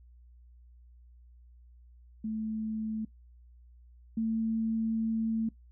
sine tone pair in turn, 218.6 / 223.6 Hz, A3 / A3, -11 / +28 cents, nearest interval unison, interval 39 cents, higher second, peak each -31 / -27 dBFS, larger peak second, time 2.24-3.05 / 4.17-5.49 s, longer second, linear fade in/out 5 ms, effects noise-tail reverb RT60 0.1 s tail -19 dB re dry + added 60 Hz sine -53 dBFS peak until 5.71 s

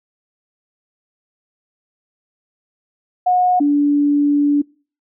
sine tone pair in turn, 726 / 289.4 Hz, F#5 / D4, -33 / -25 cents, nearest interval octave + major third, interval 1592 cents, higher first, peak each -11 dBFS, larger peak neither, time 3.26-3.6 / 3.6-4.62 s, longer second, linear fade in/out 10 ms, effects noise-tail reverb RT60 0.4 s tail -25 dB re dry

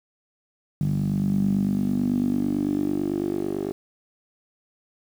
10% pulse tone with band-pass filter sweep, 49 Hz, G1, in tune, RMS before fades -24 dBFS, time 0.81-3.72 s, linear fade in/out 0 ms, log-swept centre 160 to 400 Hz, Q 5.8, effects 8-bit

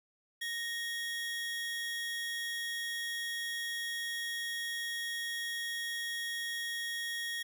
45% pulse tone pair together, 1864.7 / 3321 Hz, A#6 / G#7, 0 / -1 cents, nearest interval minor seventh, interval 999 cents, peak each -37 / -39 dBFS, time 0.41-7.43 s, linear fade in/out 10 ms, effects none

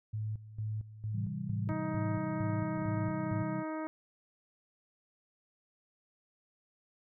sine tone with tremolo, 107.8 Hz, A2, 35 cents flat, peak -33 dBFS, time 0.13-3.43 s, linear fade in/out 10 ms, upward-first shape square, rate 2.2 Hz, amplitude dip 80%
sine chord, C major, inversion none, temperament equal, 130.81 / 164.81 / 196 Hz, C3 / E3 / G3, 0 / 0 / 0 cents, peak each -40 / -40 / -39 dBFS, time 1.12-3.64 s, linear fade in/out 50 ms
clicks, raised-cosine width 3 ms, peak -38 dBFS, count 6, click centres 1.677 / 1.941 / 2.777 / 2.82 / 2.976 / 3.105 s
harmonic tone, 313.7 Hz, D#4, 14 cents sharp, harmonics 1 / 2 / 3 / 4 / 5 / 6 / 7, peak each -37 / -41 / -44 / -46 / -51 / -54 / -54 dBFS, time 1.69-3.87 s, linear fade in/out 0 ms
effects none

